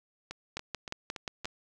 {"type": "two click trains", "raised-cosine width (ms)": 0.2, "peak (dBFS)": [-22, -17], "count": [5, 6], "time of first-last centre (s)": [[0.31, 1.446], [0.57, 1.455]], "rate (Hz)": [3.52, 5.65], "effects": []}